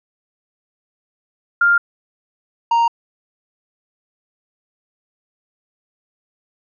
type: tone pair in turn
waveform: sine / triangle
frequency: 1400 / 930.9 Hz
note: F6 / A#5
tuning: +4 / -3 cents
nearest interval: perfect fifth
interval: 707 cents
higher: first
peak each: -10 dBFS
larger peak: neither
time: 1.61-1.78 / 2.71-2.88 s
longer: neither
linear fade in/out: 5 ms
effects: resampled to 16000 Hz